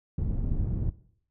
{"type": "low-pass noise", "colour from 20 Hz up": "pink", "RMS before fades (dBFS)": -28, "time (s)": [0.18, 0.9], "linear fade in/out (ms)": 5, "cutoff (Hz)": 160, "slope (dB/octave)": 12, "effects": ["noise-tail reverb RT60 0.6 s tail -18 dB re dry"]}